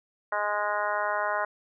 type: harmonic tone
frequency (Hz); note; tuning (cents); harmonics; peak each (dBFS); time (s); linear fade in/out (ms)
207.7; G#3; 0; 2 / 3 / 4 / 5 / 6 / 7 / 8 / 9; -43 / -31 / -33 / -31 / -36 / -32 / -40 / -37; 0.32-1.45; 5
effects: none